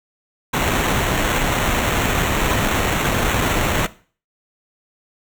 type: noise with sample-and-hold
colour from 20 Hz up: pink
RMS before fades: -19 dBFS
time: 0.53-3.87 s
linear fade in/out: 10 ms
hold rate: 4900 Hz
effects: noise-tail reverb RT60 0.4 s tail -17 dB re dry